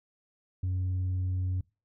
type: tone with tanh clipping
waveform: sine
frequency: 92.1 Hz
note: F#2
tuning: 7 cents flat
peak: -28 dBFS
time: 0.63-1.61 s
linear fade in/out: 5 ms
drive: 2 dB
effects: noise-tail reverb RT60 0.3 s tail -24 dB re dry